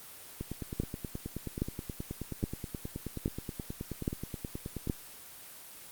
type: two click trains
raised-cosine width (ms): 3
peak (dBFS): -16 / -23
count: 6 / 43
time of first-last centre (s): 0.8-4.898 / 0.41-4.873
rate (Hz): 1.22 / 9.41
effects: white hiss -49 dBFS RMS until 5.91 s + Opus 24 kbps